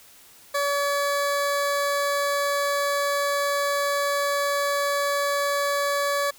20% pulse tone, 569 Hz, C#5, 45 cents sharp, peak -17 dBFS, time 0.54-6.31 s, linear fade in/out 10 ms, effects white hiss -51 dBFS RMS until 6.38 s

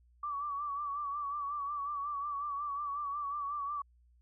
sine tone with vibrato, 1152 Hz, D6, 34 cents flat, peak -34 dBFS, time 0.23-3.82 s, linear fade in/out 5 ms, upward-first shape sine, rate 5.5 Hz, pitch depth 57 cents each way, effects added 60 Hz sine -62 dBFS peak until 4.21 s

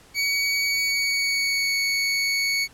25% pulse tone with pitch glide, 2255 to 2225 Hz, C#7 to C#7, +29 to +6 cents, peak -17 dBFS, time 0.14-2.68 s, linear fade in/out 50 ms, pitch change -23 cents, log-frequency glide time 0.64-1.76 s, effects pink hiss -52 dBFS RMS until 2.73 s + low-pass 11000 Hz 12 dB/octave

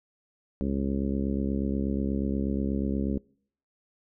harmonic tone, 68.3 Hz, C#2, 25 cents flat, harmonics 1 / 2 / 3 / 4 / 5 / 6 / 7 / 8, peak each -32 / -38 / -29 / -32 / -38 / -38 / -44 / -42 dBFS, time 0.61-3.18 s, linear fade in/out 0 ms, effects noise-tail reverb RT60 0.6 s tail -26 dB re dry

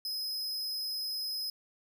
45% pulse tone with amplitude modulation, 5090 Hz, D#8, 39 cents sharp, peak -32 dBFS, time 0.05-1.5 s, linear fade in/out 2 ms, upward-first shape sine, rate 236 Hz, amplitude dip 40%, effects none

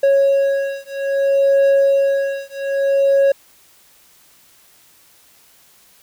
triangle beating tone pair, 551 / 551.61 Hz, C#5 / C#5, -11 / -9 cents, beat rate 0.61 Hz, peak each -14 dBFS, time 0.03-3.32 s, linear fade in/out 5 ms, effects white hiss -51 dBFS RMS until 6.02 s

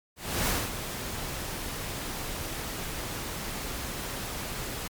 pink noise with ADSR envelope, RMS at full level -26 dBFS, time 0.16-4.88 s, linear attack 310 ms, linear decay 230 ms, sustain -9 dB, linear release 8 ms, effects MP3 96 kbps

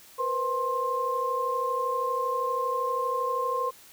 sine tone cluster, 480.4 / 513 / 1057 Hz, B4 / C5 / C6, -48 / -34 / +17 cents, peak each -32 / -32 / -27 dBFS, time 0.18-3.71 s, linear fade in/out 20 ms, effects white hiss -52 dBFS RMS until 3.92 s

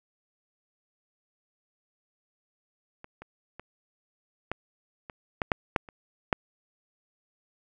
clicks, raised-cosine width 0.5 ms, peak -28 / -28 / -26 / -15 / -25 / -12 / -7 / -7 / -30 / -7 dBFS, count 10, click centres 3.044 / 3.22 / 3.596 / 4.516 / 5.098 / 5.418 / 5.518 / 5.762 / 5.888 / 6.328 s, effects none

